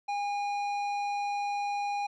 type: tone with tanh clipping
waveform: sine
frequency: 814 Hz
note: G#5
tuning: 35 cents flat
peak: -31 dBFS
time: 0.08-2.07 s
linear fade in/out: 10 ms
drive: 12 dB
effects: none